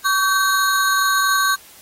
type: ring-modulated tone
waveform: square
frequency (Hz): 1340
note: E6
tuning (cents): +28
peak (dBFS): -13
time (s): 0.04-1.56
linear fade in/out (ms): 20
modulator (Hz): 211
effects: white hiss -45 dBFS RMS until 1.81 s + AAC 48 kbps